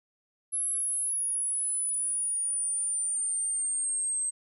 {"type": "exponential sweep", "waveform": "sine", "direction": "down", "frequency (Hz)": [11000, 8270], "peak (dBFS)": -27, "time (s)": [0.52, 4.31], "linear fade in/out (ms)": 20, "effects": []}